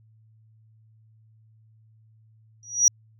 sine tone with exponential growth, 5790 Hz, F#8, 38 cents flat, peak -9 dBFS, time 2.63-2.88 s, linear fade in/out 1 ms, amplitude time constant 54 ms, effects tanh soft clip ceiling -8 dBFS + added 110 Hz sine -54 dBFS peak until 3.19 s

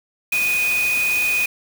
sine tone in noise, 2483 Hz, D#7, 4 cents flat, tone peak -17 dBFS, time 0.32-1.46 s, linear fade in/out 5 ms, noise white, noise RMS -28 dBFS, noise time 0.32-1.46 s, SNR +8 dB, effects none

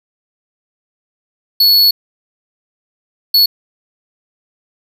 square tone bursts at uneven times, 4400 Hz, C#8, 14 cents flat, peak -7 dBFS, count 2, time 1.6-1.91 / 3.34-3.46 s, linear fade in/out 5 ms, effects 8-bit

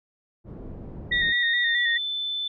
pink low-pass noise, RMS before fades -38 dBFS, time 0.44-1.34 s, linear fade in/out 50 ms, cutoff 410 Hz, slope 12 dB/octave
sine tone with vibrato, 1898 Hz, A#6, 31 cents sharp, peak -21 dBFS, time 1.11-1.98 s, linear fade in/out 10 ms, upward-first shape square, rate 4.7 Hz, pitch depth 33 cents each way
sine tone with pitch glide, 3662 to 3521 Hz, A#7 to A7, -32 to 0 cents, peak -26 dBFS, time 1.12-2.48 s, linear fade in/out 5 ms, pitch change -68 cents, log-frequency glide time 1.61-1.83 s
effects none

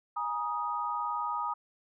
sine chord, Ab suspended second, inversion none, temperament equal with one note detuned, 830.6 / 950.8 / 1244.5 Hz, Ab5 / Bb5 / Eb6, 0 / +34 / 0 cents, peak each -38 / -34 / -33 dBFS, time 0.16-1.54 s, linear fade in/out 10 ms, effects none

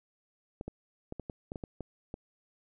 clicks, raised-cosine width 2 ms, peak -25 dBFS, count 10, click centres 0.611 / 0.68 / 1.124 / 1.197 / 1.298 / 1.519 / 1.558 / 1.638 / 1.807 / 2.141 s, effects none

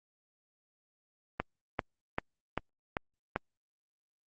click train, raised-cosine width 0.5 ms, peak -15 dBFS, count 6, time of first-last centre 1.4-3.361 s, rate 2.55 Hz, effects Opus 32 kbps

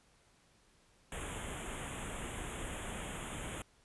pink band-stop noise, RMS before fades -42 dBFS, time 1.12-3.62 s, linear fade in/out 2 ms, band 3500 to 6700 Hz, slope 96 dB/octave, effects pink hiss -68 dBFS RMS until 3.84 s + resampled to 24000 Hz

